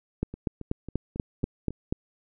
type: two click trains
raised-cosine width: 3 ms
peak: -13 / -24 dBFS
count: 8 / 6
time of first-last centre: 0.23-1.925 / 0.34-1.706 s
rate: 4.13 / 3.66 Hz
effects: none